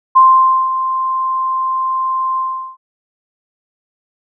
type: tone with ADSR envelope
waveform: sine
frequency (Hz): 1046.5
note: C6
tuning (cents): 0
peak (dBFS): -3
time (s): 0.15-2.77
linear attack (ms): 18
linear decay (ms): 520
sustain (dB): -11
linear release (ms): 390
effects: none